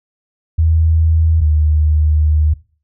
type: tone pair in turn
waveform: sine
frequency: 80.6 / 76.54 Hz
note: E2 / D#2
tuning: -38 / -28 cents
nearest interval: minor second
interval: 90 cents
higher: first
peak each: -9 dBFS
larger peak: neither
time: 0.58-1.41 / 1.41-2.54 s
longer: second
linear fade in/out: 10 ms
effects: noise-tail reverb RT60 0.4 s tail -20 dB re dry